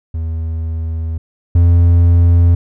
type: tone pair in turn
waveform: triangle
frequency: 81.1 / 85.92 Hz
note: E2 / F2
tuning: -28 / -28 cents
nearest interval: minor second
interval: 100 cents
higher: second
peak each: -15 / -4 dBFS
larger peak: second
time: 0.14-1.18 / 1.55-2.55 s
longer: first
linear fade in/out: 5 ms
effects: none